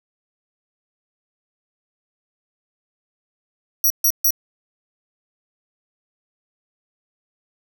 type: tone bursts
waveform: 5% pulse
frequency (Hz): 5760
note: F#8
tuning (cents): -47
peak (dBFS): -8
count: 3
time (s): 3.84-4.306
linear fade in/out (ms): 2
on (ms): 62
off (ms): 140
effects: none